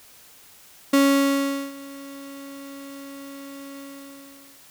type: tone with ADSR envelope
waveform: 35% pulse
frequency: 277.2 Hz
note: C#4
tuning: in tune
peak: -12 dBFS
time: 0.93-4.62 s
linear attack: 7 ms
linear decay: 780 ms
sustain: -23 dB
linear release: 830 ms
effects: white hiss -50 dBFS RMS until 4.7 s